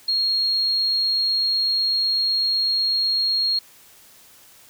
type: tone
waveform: sine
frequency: 4268 Hz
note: C8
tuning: 34 cents sharp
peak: -18 dBFS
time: 0.08-3.59 s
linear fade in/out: 5 ms
effects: white hiss -50 dBFS RMS until 4.69 s